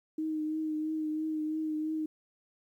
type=tone with vibrato; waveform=sine; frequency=311.1 Hz; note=D#4; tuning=in tune; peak=-30 dBFS; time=0.18-2.06 s; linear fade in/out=5 ms; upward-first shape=triangle; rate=3 Hz; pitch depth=28 cents each way; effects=11-bit